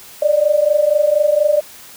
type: tone pair together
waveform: sine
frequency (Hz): 579.8 / 604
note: D5 / D5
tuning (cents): -22 / +48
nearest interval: minor second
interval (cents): 70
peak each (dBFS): -15 / -13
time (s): 0.22-1.61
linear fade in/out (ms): 5
effects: white hiss -39 dBFS RMS until 1.96 s